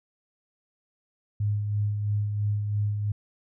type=tone with tremolo; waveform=sine; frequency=103.83 Hz; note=G#2; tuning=in tune; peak=-22 dBFS; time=1.4-3.12 s; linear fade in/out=5 ms; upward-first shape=sine; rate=3 Hz; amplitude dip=40%; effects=none